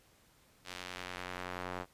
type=tone with band-pass filter sweep; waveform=square; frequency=45.25 Hz; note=F#1; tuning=38 cents flat; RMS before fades=-43 dBFS; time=0.64-1.86 s; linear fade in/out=50 ms; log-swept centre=3800 to 980 Hz; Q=0.79; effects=pink hiss -66 dBFS RMS until 1.93 s + resampled to 32000 Hz